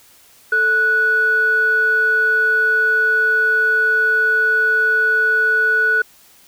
sine tone pair together, 440 / 1474.4 Hz, A4 / F#6, 0 / -7 cents, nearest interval octave + major sixth, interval 2093 cents, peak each -23 / -12 dBFS, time 0.52-6.02 s, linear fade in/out 5 ms, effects tanh soft clip ceiling -6 dBFS + white hiss -49 dBFS RMS until 6.47 s

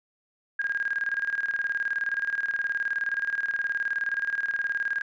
sine tone with tremolo, 1625 Hz, G#6, 38 cents flat, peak -23 dBFS, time 0.59-5.02 s, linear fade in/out 5 ms, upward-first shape square, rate 19 Hz, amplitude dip 70%, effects resampled to 16000 Hz

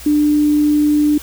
sine tone, 297.4 Hz, D4, 22 cents sharp, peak -10 dBFS, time 0.06-1.18 s, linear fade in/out 5 ms, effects added 62 Hz sine -36 dBFS peak until 1.22 s + white hiss -35 dBFS RMS until 1.22 s

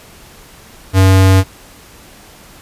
square tone, 95 Hz, F#2, 46 cents sharp, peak -6 dBFS, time 0.93-1.44 s, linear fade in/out 50 ms, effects pink hiss -40 dBFS RMS until 2.61 s + resampled to 32000 Hz

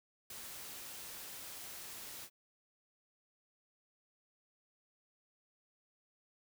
white noise with ADSR envelope, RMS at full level -45 dBFS, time 0.3-2.3 s, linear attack 4 ms, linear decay 6 ms, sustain -3 dB, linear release 67 ms, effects none

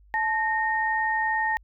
sine tone pair together, 871.2 / 1846 Hz, A5 / A#6, -17 / -17 cents, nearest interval octave + minor second, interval 1300 cents, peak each -25 dBFS, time 0.14-1.57 s, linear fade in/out 0 ms, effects added 50 Hz sine -52 dBFS peak until 1.63 s

